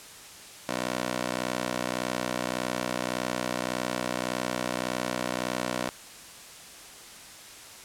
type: tone with high-pass filter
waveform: 15% pulse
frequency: 61.74 Hz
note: B1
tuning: in tune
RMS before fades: -31 dBFS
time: 0.69-5.89 s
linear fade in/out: 0 ms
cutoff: 370 Hz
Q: 0.87
effects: white hiss -46 dBFS RMS until 7.84 s + low-pass 10000 Hz 12 dB/octave